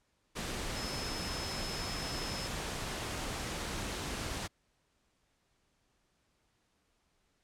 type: tone in noise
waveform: sine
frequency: 5190 Hz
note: E8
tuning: 28 cents flat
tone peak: -42 dBFS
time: 0.75-2.48 s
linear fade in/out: 20 ms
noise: pink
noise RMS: -38 dBFS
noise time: 0.35-4.48 s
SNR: -7 dB
effects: pink hiss -75 dBFS RMS until 7.43 s + low-pass 9000 Hz 12 dB/octave